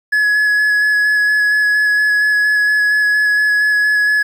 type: tone with vibrato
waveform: triangle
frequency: 1692 Hz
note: G#6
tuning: 32 cents sharp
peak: -9 dBFS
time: 0.12-4.23 s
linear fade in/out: 10 ms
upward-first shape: square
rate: 4.3 Hz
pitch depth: 11 cents each way
effects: 8-bit